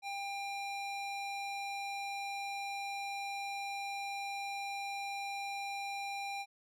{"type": "tone with band-pass filter", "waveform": "square", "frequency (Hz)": 797, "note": "G5", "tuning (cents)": 28, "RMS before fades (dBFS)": -40, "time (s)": [0.02, 6.46], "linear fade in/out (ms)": 50, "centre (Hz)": 2500, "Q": 0.64, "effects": []}